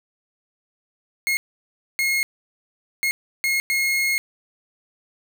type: tone bursts at uneven times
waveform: 40% pulse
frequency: 2156 Hz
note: C#7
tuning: 49 cents flat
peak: -18 dBFS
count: 5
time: 1.27-1.37 / 1.99-2.23 / 3.03-3.11 / 3.44-3.6 / 3.7-4.18 s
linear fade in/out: 0 ms
effects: none